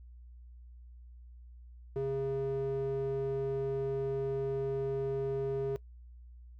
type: tone with band-pass filter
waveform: square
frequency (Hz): 136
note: C#3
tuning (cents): -33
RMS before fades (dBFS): -34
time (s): 1.96-5.76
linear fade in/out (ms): 0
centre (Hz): 350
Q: 4.4
effects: noise-tail reverb RT60 0.1 s tail -21 dB re dry + added 60 Hz sine -49 dBFS peak until 6.59 s